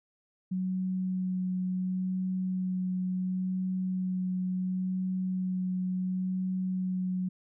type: tone with vibrato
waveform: sine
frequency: 185 Hz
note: F#3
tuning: in tune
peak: -28 dBFS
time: 0.51-7.29 s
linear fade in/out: 10 ms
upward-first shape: sine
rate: 0.71 Hz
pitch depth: 10 cents each way
effects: none